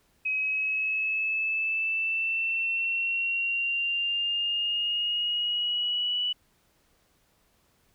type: exponential sweep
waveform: sine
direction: up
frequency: 2537 to 2960 Hz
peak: -25 dBFS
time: 0.25-6.33 s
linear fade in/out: 10 ms
effects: pink hiss -67 dBFS RMS until 7.94 s